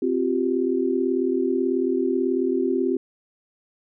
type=chord; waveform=sine; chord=C suspended fourth; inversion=none; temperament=equal with one note detuned; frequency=261.6 / 349.2 / 387.5 Hz; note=C4 / F4 / G4; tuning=0 / 0 / -20 cents; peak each=-24 dBFS; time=0.02-2.97 s; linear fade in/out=5 ms; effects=none